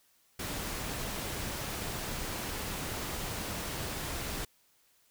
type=noise; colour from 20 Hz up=pink; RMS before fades=-37 dBFS; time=0.39-4.45 s; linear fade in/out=5 ms; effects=white hiss -68 dBFS RMS until 5.1 s